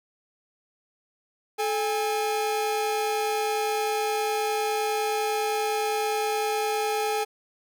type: tone pair together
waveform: 45% pulse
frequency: 432.5 / 815.2 Hz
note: A4 / G#5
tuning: -30 / -32 cents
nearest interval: major seventh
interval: 1098 cents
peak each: -27 dBFS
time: 1.58-7.25 s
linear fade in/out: 20 ms
effects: none